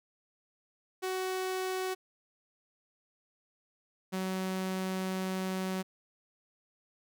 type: tone pair in turn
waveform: sawtooth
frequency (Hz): 373.8 / 187.87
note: F#4 / F#3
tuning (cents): +18 / +27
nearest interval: octave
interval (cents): 1191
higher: first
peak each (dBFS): -28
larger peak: neither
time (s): 1.02-1.95 / 4.12-5.83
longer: second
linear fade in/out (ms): 20
effects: none